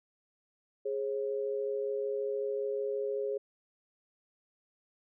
sine tone pair together, 415.3 / 540.7 Hz, G#4 / C#5, 0 / -43 cents, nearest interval perfect fourth, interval 457 cents, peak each -32 / -36 dBFS, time 0.85-3.38 s, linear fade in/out 10 ms, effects none

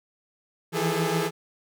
sawtooth tone cluster, 161.7 / 168.4 / 406.2 / 435.5 Hz, E3 / E3 / G#4 / A4, -33 / +37 / -38 / -18 cents, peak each -25 dBFS, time 0.72-1.31 s, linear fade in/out 50 ms, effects none

